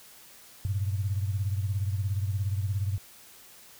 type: beating tone pair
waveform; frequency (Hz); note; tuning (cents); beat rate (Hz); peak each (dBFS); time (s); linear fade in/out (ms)
sine; 96.4 / 113.4; G2 / A#2; -28 / -47; 17; -27 / -33; 0.65-2.98; 0
effects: white hiss -52 dBFS RMS until 3.79 s